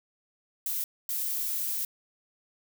violet noise bursts at uneven times, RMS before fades -31 dBFS, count 2, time 0.66-0.84 / 1.09-1.85 s, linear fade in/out 2 ms, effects none

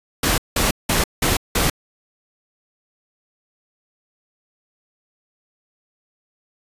pink noise bursts, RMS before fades -18 dBFS, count 5, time 0.23-1.7 s, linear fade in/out 5 ms, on 150 ms, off 180 ms, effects resampled to 32000 Hz

